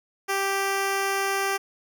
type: tone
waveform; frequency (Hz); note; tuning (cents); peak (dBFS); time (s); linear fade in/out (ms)
10% pulse; 392; G4; 0; -15; 0.28-1.58; 20
effects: none